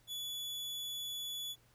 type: tone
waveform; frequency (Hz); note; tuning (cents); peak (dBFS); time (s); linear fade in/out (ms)
40% pulse; 3424; A7; -48; -38; 0.07-1.56; 50
effects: added 118 Hz sine -70 dBFS peak until 1.74 s + pink hiss -69 dBFS RMS until 1.74 s